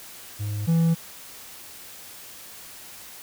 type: tone pair in turn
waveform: triangle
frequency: 104 / 165.4 Hz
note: G#2 / E3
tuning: +3 / +6 cents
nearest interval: minor sixth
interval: 803 cents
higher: second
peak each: -24 / -15 dBFS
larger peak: second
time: 0.39-0.67 / 0.67-0.95 s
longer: neither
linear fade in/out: 20 ms
effects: white hiss -43 dBFS RMS until 3.22 s